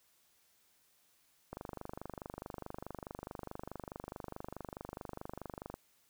click train, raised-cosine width 1 ms, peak -28 dBFS, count 105, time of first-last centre 1.53-5.741 s, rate 24.7 Hz, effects white hiss -71 dBFS RMS until 6.09 s

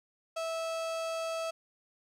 35% pulse tone, 654 Hz, E5, 14 cents flat, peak -31 dBFS, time 0.36-1.51 s, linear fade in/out 10 ms, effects low-pass 9000 Hz 12 dB/octave + 12-bit

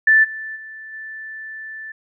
sine tone with level steps, 1760 Hz, A6, in tune, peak -9 / -27 / -33 / -30 dBFS, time 0.07-1.92 s, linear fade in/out 5 ms, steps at 0.23 / 0.55 / 0.92 s, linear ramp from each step 20 ms, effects none

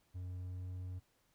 triangle tone with pitch glide, 90.8 to 91.43 Hz, F#2 to F#2, -32 to -20 cents, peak -39 dBFS, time 0.14-1 s, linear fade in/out 20 ms, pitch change +12 cents, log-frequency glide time 0.38-0.66 s, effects pink hiss -75 dBFS RMS until 1.34 s

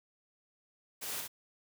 white noise with echo, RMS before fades -40 dBFS, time 1.01-1.22 s, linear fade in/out 20 ms, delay 60 ms, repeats 1, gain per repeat -2 dB, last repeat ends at 1.28 s, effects high-pass 100 Hz 12 dB/octave

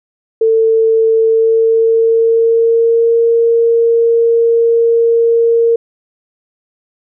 sine tone with pitch glide, 447.5 to 462.7 Hz, A4 to A#4, +29 to -13 cents, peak -7 dBFS, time 0.41-5.76 s, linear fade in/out 5 ms, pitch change +58 cents, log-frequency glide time 1.2-3.18 s, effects none

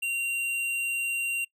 triangle tone with hard clipping, 2762 Hz, F7, 20 cents flat, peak -28 dBFS, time 0.02-1.45 s, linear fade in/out 10 ms, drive 14 dB, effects noise-tail reverb RT60 0.1 s tail -22 dB re dry

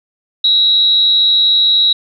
sine tone with amplitude modulation, 3872 Hz, B7, 35 cents flat, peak -6 dBFS, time 0.44-1.93 s, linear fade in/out 5 ms, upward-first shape sine, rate 283 Hz, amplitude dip 40%, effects none

